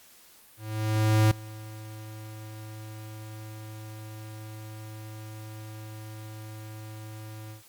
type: tone with ADSR envelope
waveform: square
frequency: 108.4 Hz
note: A2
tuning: 25 cents flat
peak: -18 dBFS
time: 0.57-7.63 s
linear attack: 740 ms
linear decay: 5 ms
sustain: -22 dB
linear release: 120 ms
effects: white hiss -55 dBFS RMS until 7.68 s + Opus 48 kbps